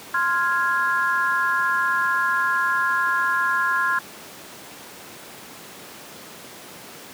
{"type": "chord", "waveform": "sine", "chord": "F minor", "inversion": "second", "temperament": "equal", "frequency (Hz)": [1046.5, 1396.9, 1661.2], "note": ["C6", "F6", "Ab6"], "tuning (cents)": [0, 0, 0], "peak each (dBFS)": -23, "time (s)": [0.14, 3.99], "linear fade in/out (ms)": 5, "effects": ["pink hiss -40 dBFS RMS until 7.13 s", "high-pass 200 Hz 12 dB/octave"]}